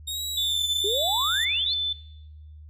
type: tone with vibrato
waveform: sawtooth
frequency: 3700 Hz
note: A#7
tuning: 14 cents flat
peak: -26 dBFS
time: 0.07-1.45 s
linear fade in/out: 10 ms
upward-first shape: sine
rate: 1.2 Hz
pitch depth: 81 cents each way
type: tone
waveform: sine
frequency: 3520 Hz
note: A7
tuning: in tune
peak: -23 dBFS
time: 0.37-1.93 s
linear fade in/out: 5 ms
type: exponential sweep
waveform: sine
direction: up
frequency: 379.4 to 4482 Hz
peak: -26 dBFS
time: 0.84-1.74 s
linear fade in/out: 5 ms
effects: noise-tail reverb RT60 1.0 s tail -23 dB re dry + added 76 Hz sine -42 dBFS peak until 2.69 s